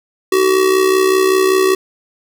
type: tone with amplitude modulation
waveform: square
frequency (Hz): 378.5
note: F#4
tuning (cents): +39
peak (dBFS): -8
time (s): 0.32-1.75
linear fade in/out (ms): 5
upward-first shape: sine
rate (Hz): 65.2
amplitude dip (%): 60
effects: none